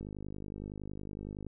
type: click train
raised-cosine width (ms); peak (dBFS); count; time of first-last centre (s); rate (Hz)
3; -29; 75; 0.01-1.467; 50.8
effects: none

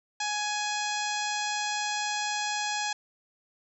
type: harmonic tone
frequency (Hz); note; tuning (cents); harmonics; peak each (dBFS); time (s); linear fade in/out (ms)
836; G#5; +11; 1 / 2 / 3 / 4 / 5 / 6 / 7 / 8 / 9; -32 / -35 / -37 / -38 / -39 / -40 / -40 / -41 / -42; 0.2-2.93; 5
effects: none

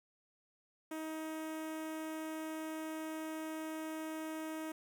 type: tone with notch filter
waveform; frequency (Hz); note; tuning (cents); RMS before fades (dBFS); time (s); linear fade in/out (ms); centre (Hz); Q
sawtooth; 315.7; D#4; +25; -42; 0.91-4.72; 5; 4400; 1.3
effects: 11-bit

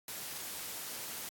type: noise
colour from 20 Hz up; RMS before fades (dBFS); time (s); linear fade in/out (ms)
white; -42; 0.08-1.29; 2
effects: high-pass 80 Hz 12 dB/octave + AAC 64 kbps

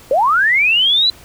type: linear sweep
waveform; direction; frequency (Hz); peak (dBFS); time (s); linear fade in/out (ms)
sine; up; 493.9 to 4054; -10; 0.11-1.1; 2
effects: pink hiss -42 dBFS RMS until 1.24 s

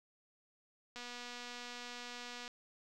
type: click train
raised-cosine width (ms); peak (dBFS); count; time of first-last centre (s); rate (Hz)
0.2; -30; 370; 0.96-2.479; 243
effects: none

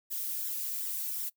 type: noise with flanger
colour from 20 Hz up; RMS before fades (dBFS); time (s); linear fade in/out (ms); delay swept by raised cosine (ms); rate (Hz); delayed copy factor
violet; -35; 0.1-1.3; 20; 0.54 to 2.44; 2.7; +0.65
effects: noise-tail reverb RT60 0.1 s tail -22 dB re dry

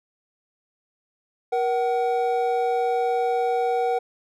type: tone pair together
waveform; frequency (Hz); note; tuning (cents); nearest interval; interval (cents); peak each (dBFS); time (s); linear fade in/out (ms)
triangle; 474.9 / 753.9; A#4 / F#5; +32 / +32; minor sixth; 800; -21; 1.52-3.99; 10
effects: none

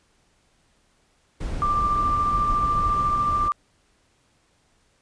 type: noise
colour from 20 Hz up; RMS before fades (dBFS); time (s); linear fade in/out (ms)
brown; -29; 1.4-3.49; 10
type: tone with tremolo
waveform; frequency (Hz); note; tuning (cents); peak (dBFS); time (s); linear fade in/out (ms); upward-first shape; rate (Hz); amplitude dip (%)
sine; 1183; D6; +12; -18; 1.62-3.52; 0; triangle; 14; 35
effects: pink hiss -64 dBFS RMS until 5.01 s + resampled to 22050 Hz

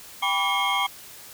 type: tone cluster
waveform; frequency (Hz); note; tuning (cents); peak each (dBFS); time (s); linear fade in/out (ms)
triangle; 791 / 984 / 1150 / 2165 / 3224; G5 / B5 / D6 / C#7 / G7; +15 / -7 / -37 / -41 / +48; -26; 0.22-0.87; 10
effects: white hiss -44 dBFS RMS until 1.33 s

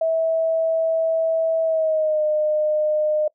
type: tone with pitch glide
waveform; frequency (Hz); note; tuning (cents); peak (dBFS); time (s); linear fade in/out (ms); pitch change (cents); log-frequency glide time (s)
sine; 650 to 610; E5 to D#5; -24 to -34; -17; 0.01-3.28; 5; -110; 1.63-2.23
effects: noise-tail reverb RT60 0.1 s tail -23 dB re dry

